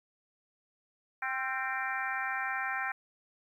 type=harmonic tone with a mistuned harmonic; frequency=261.6 Hz; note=C4; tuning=in tune; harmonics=3 / 4 / 5 / 6 / 7 / 8 / 9; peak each=-38 / -42 / -39 / -37 / -37 / -46 / -41 dBFS; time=1.22-2.92 s; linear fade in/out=5 ms; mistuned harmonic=5; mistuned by=+47 cents; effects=11-bit